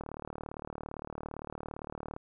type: click train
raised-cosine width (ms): 1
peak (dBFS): -25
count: 82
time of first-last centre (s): 0.01-2.164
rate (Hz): 37.6
effects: none